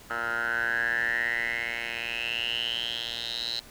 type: tone with band-pass filter sweep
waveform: 10% pulse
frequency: 117.2 Hz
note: A#2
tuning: 10 cents sharp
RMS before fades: -30 dBFS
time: 0.1-3.6 s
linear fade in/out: 5 ms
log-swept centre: 1300 to 4100 Hz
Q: 9.8
effects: pink hiss -50 dBFS RMS until 3.7 s